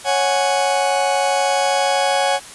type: chord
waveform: 40% pulse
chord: C# suspended fourth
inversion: none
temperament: just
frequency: 554.4 / 739.2 / 831.5 Hz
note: C#5 / F#5 / G#5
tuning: 0 / -2 / +2 cents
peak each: -19 dBFS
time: 0.04-2.4 s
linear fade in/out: 50 ms
effects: white hiss -37 dBFS RMS until 2.54 s + resampled to 24000 Hz